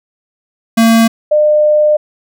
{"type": "tone pair in turn", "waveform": ["square", "sine"], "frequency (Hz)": [227.2, 602.9], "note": ["A#3", "D5"], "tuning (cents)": [-44, 45], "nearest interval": "octave + perfect fourth", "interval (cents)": 1689, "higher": "second", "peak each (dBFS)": -6, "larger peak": "neither", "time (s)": [[0.77, 1.08], [1.31, 1.97]], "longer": "second", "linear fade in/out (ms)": 10, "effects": []}